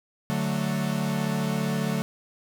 45% pulse chord, D major, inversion none, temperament equal, 146.83 / 185 / 220 Hz, D3 / F#3 / A3, 0 / 0 / 0 cents, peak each -29 dBFS, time 0.3-2.02 s, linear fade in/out 0 ms, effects none

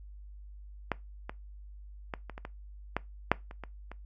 clicks, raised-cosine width 0.5 ms, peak -13 / -22 / -19 / -26 / -27 / -24 / -14 / -6 / -30 / -25 / -28 dBFS, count 11, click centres 0.917 / 1.295 / 2.138 / 2.297 / 2.379 / 2.451 / 2.966 / 3.316 / 3.511 / 3.637 / 3.916 s, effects noise-tail reverb RT60 0.2 s tail -21 dB re dry + added 50 Hz sine -45 dBFS peak until 4.05 s

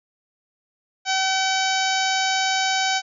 harmonic tone, 763 Hz, G5, 47 cents flat, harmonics 1 / 2 / 3 / 4 / 5 / 6 / 7 / 8 / 9, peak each -23 / -26 / -28 / -29 / -30 / -31 / -31 / -32 / -33 dBFS, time 1.05-3.02 s, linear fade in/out 50 ms, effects none

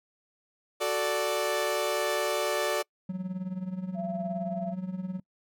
sawtooth chord, D major, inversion first, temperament equal, 370 / 440 / 587.3 Hz, F#4 / A4 / D5, 0 / 0 / 0 cents, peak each -29 / -28 / -25 dBFS, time 0.8-2.83 s, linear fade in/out 20 ms
triangle tone with tremolo, 185 Hz, F#3, in tune, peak -26 dBFS, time 3.09-5.2 s, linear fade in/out 5 ms, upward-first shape triangle, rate 19 Hz, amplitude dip 80%
sine tone with vibrato, 676 Hz, E5, 43 cents sharp, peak -33 dBFS, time 3.94-4.75 s, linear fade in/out 50 ms, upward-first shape sine, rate 17 Hz, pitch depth 18 cents each way
effects noise-tail reverb RT60 0.1 s tail -26 dB re dry

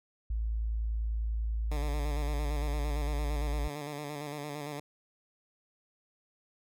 sine tone, 55.1 Hz, A1, 3 cents sharp, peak -29 dBFS, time 0.3-3.68 s, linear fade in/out 5 ms
10% pulse tone with vibrato, 146.83 Hz, D3, in tune, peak -29 dBFS, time 1.71-4.8 s, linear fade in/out 5 ms, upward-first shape square, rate 8.8 Hz, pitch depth 41 cents each way
effects none

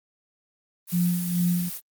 blue noise, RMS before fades -34 dBFS, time 0.87-1.81 s, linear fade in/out 50 ms
sine tone with tremolo, 175.8 Hz, F3, 12 cents sharp, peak -19 dBFS, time 0.92-1.7 s, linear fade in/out 20 ms, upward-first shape sine, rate 2.3 Hz, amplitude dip 60%
effects Opus 24 kbps

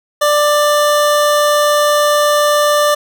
25% pulse tone, 591 Hz, D5, 11 cents sharp, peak -6 dBFS, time 0.21-2.95 s, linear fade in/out 10 ms, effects none

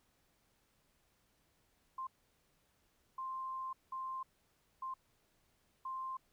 sine tone bursts at uneven times, 1049 Hz, C6, 4 cents sharp, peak -39 dBFS, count 5, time 1.98-2.07 / 3.18-3.73 / 3.92-4.23 / 4.82-4.94 / 5.85-6.17 s, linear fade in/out 5 ms, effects pink hiss -75 dBFS RMS until 6.32 s

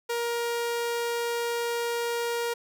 sawtooth tone, 471.2 Hz, A#4, 19 cents sharp, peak -23 dBFS, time 0.09-2.54 s, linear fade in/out 10 ms, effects none

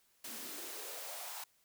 white noise with high-pass filter sweep, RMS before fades -45 dBFS, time 0.24-1.44 s, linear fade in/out 5 ms, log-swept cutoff 210 to 900 Hz, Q 3.6, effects white hiss -72 dBFS RMS until 1.64 s

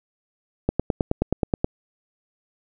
click train, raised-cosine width 2 ms, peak -6 dBFS, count 10, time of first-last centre 0.69-1.644 s, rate 9.43 Hz, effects none

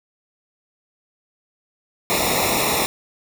pink noise with comb filter, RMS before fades -20 dBFS, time 2.1-2.86 s, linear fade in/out 0 ms, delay 0.64 ms, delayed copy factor -1, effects none

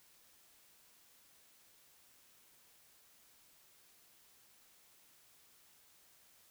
silence, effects white hiss -66 dBFS RMS until 6.5 s

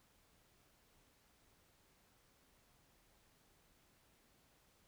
silence, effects pink hiss -72 dBFS RMS until 4.87 s

